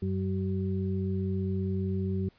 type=harmonic tone; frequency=95.1 Hz; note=F#2; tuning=48 cents sharp; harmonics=1 / 2 / 4; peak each=-30 / -31 / -36 dBFS; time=0.02-2.29 s; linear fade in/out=5 ms; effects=pink hiss -64 dBFS RMS until 2.38 s + resampled to 11025 Hz